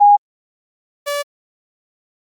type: tone pair in turn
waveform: sine / sawtooth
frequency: 820 / 576.3 Hz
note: G#5 / D5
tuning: -22 / -33 cents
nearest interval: tritone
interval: 611 cents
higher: first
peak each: -5 / -15 dBFS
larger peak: first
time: 0-0.17 / 1.06-1.23 s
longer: neither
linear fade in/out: 20 ms
effects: Opus 32 kbps